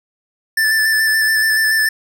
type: tone with vibrato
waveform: square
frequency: 1760 Hz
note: A6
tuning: in tune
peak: -13 dBFS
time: 0.57-1.89 s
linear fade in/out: 5 ms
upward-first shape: square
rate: 7 Hz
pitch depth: 16 cents each way
effects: none